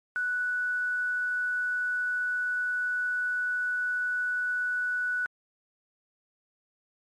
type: tone with quantisation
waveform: sine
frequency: 1480 Hz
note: F#6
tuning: in tune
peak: -26 dBFS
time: 0.16-5.26 s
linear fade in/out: 0 ms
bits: 9
effects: MP3 48 kbps